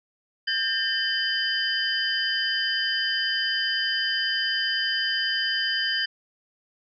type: tone cluster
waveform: sine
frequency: 1598 / 1808 / 3061 / 4845 Hz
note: G6 / A6 / G7 / D#8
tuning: +33 / +47 / -42 / -47 cents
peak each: -29 / -29 / -27 / -29 dBFS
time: 0.47-6.06 s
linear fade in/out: 10 ms
effects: none